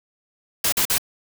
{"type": "noise bursts", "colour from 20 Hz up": "white", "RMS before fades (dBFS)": -20, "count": 3, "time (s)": [0.64, 0.982], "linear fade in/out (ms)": 5, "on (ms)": 84, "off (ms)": 45, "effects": []}